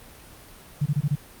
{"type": "tone bursts", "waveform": "sine", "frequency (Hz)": 145.7, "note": "D3", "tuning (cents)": -13, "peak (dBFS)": -19, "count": 5, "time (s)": [0.81, 1.156], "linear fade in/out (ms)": 10, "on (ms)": 50, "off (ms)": 24, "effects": ["pink hiss -47 dBFS RMS until 1.4 s", "Opus 32 kbps"]}